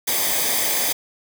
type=noise with comb filter; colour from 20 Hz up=white; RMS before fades=-21 dBFS; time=0.07-0.93 s; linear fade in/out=10 ms; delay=0.72 ms; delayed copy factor=-0.65; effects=none